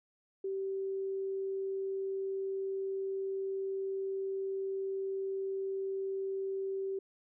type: tone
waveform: sine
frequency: 387.2 Hz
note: G4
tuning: 21 cents flat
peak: -33 dBFS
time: 0.44-6.99 s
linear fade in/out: 5 ms
effects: none